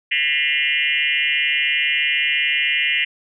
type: tone with frequency modulation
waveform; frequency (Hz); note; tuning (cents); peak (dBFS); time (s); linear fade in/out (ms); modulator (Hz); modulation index
sine; 2413; D7; +46; -16; 0.11-3.05; 10; 145; 3.8
effects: none